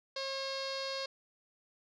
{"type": "tone with low-pass filter", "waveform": "sawtooth", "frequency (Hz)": 540, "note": "C#5", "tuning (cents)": -45, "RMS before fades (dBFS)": -38, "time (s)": [0.16, 1.06], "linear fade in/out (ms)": 5, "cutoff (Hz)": 4600, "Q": 6.6, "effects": []}